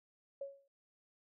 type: tone with exponential decay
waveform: sine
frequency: 554.4 Hz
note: C#5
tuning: in tune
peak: -37 dBFS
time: 0.41-0.68 s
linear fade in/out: 5 ms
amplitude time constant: 58 ms
effects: none